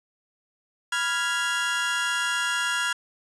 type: chord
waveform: 30% pulse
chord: F diminished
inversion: second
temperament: equal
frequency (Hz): 987.8 / 1396.9 / 1661.2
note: Cb6 / F6 / Ab6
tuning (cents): 0 / 0 / 0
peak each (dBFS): -30 / -24 / -25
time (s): 0.92-2.93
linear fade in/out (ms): 5
effects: resampled to 24000 Hz